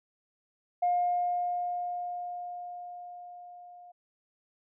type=tone with level ramp; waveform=sine; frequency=710 Hz; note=F5; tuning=28 cents sharp; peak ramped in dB=-22 to -48 dBFS; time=0.82-3.92 s; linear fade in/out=10 ms; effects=tanh soft clip ceiling -19 dBFS